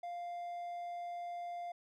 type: tone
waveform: triangle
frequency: 698.5 Hz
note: F5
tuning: in tune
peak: -38 dBFS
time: 0.03-1.72 s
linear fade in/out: 5 ms
effects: none